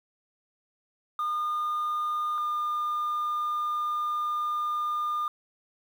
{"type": "tone pair in turn", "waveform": "sine", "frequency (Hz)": [1216, 1209], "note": ["D#6", "D6"], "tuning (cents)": [-40, 50], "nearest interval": "unison", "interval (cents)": 10, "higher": "first", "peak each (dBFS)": [-24, -24], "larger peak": "neither", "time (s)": [[1.19, 2.38], [2.38, 5.28]], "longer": "second", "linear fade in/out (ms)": 2, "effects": ["tanh soft clip ceiling -25 dBFS", "9-bit"]}